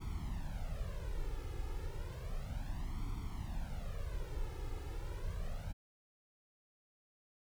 brown noise with flanger, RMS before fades -40 dBFS, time 0-5.73 s, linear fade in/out 20 ms, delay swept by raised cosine 0.88 to 2.38 ms, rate 0.32 Hz, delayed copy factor +0.9, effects none

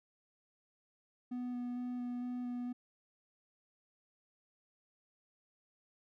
triangle tone with vibrato, 246 Hz, B3, 7 cents flat, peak -35 dBFS, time 1.31-2.73 s, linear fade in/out 10 ms, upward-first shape square, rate 2.2 Hz, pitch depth 9 cents each way, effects none

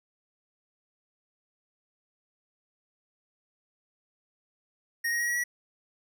square tone with pitch steps, 1864.7 / 1882 / 1899.5 / 1917.1 / 1934.9 Hz, A#6 / A#6 / A#6 / A#6 / B6, 0 / +16 / +32 / +48 / -36 cents, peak -27 dBFS, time 5.04-5.44 s, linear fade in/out 10 ms, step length 80 ms, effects none

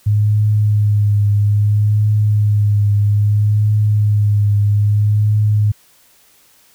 sine tone with vibrato, 104.3 Hz, G#2, 8 cents sharp, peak -10 dBFS, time 0.06-5.72 s, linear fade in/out 10 ms, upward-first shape triangle, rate 0.61 Hz, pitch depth 30 cents each way, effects white hiss -51 dBFS RMS until 6.74 s

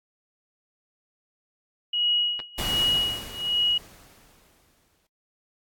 sine tone with tremolo, 2903 Hz, F#7, 34 cents flat, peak -19 dBFS, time 1.93-3.78 s, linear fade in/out 5 ms, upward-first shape sine, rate 1.3 Hz, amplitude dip 95%
clicks, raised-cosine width 0.3 ms, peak -22 / -20 dBFS, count 2, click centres 2.393 / 2.401 s
pink noise with exponential decay, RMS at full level -29 dBFS, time 2.58-5.07 s, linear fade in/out 5 ms, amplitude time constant 540 ms
effects AAC 64 kbps

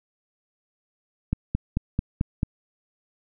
click train, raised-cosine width 5 ms, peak -10 dBFS, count 6, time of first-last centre 1.33-2.431 s, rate 4.54 Hz, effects none

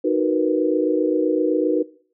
sine chord, B major seventh, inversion first, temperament equal, 311.1 / 370 / 466.2 / 493.9 Hz, D#4 / F#4 / A#4 / B4, 0 / 0 / 0 / 0 cents, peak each -21 / -22 / -24 / -22 dBFS, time 0.04-1.83 s, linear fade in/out 10 ms, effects noise-tail reverb RT60 0.5 s tail -21 dB re dry

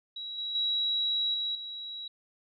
sine tone with level steps, 3879 Hz, B7, 32 cents flat, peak -36 / -32 / -26 / -29 / -37 dBFS, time 0.16-2.08 s, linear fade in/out 5 ms, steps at 0.38 / 0.55 / 1.34 / 1.55 s, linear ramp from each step 2 ms, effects none

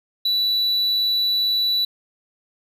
triangle tone, 3951 Hz, B7, in tune, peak -16 dBFS, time 0.25-1.85 s, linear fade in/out 5 ms, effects none

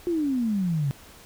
sine exponential sweep, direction down, 358 to 133.7 Hz, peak -22 dBFS, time 0.07-0.91 s, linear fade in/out 0 ms, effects pink hiss -49 dBFS RMS until 1.25 s

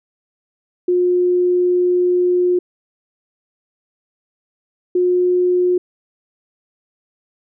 sine tone pair in turn, 358.1 / 359.8 Hz, F4 / F#4, +43 / -48 cents, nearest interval unison, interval 9 cents, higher second, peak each -12 dBFS, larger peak neither, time 0.88-2.59 / 4.95-5.78 s, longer first, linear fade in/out 5 ms, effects none

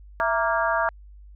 harmonic tone with a mistuned harmonic, 233.1 Hz, A#3, in tune, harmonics 3 / 4 / 5 / 6 / 7, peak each -25 / -26 / -27 / -28 / -28 dBFS, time 0.2-0.89 s, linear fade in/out 0 ms, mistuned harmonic 3, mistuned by -95 cents, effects added 50 Hz sine -43 dBFS peak until 1.35 s

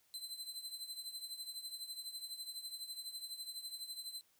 sawtooth tone with tremolo, 4061 Hz, B7, 48 cents sharp, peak -38 dBFS, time 0.14-4.21 s, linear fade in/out 0 ms, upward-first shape triangle, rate 12 Hz, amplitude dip 80%, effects white hiss -73 dBFS RMS until 4.39 s

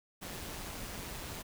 pink noise with amplitude modulation, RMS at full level -41 dBFS, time 0.21-1.43 s, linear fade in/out 20 ms, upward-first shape sine, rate 175 Hz, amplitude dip 40%, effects none

